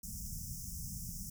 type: band-stop noise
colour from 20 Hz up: pink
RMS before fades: -43 dBFS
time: 0.03-1.3 s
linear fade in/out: 5 ms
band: 220 to 5300 Hz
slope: 96 dB/octave
effects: none